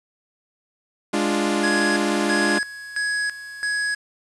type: chord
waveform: sawtooth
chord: D diminished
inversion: second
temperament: equal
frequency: 207.7 / 293.7 / 349.2 Hz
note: Ab3 / D4 / F4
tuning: 0 / 0 / 0 cents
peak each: -20 dBFS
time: 1.13-2.59 s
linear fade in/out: 10 ms
type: tone with tremolo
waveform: square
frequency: 1672 Hz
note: G#6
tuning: 11 cents sharp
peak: -22 dBFS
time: 1.63-3.95 s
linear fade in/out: 10 ms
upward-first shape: square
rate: 1.5 Hz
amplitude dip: 80%
effects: resampled to 24000 Hz + 7-bit